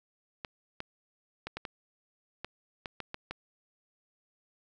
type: clicks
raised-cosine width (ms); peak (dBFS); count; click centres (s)
0.3; -21; 10; 0.448 / 0.804 / 1.47 / 1.57 / 1.652 / 2.446 / 2.858 / 3.003 / 3.144 / 3.31
effects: none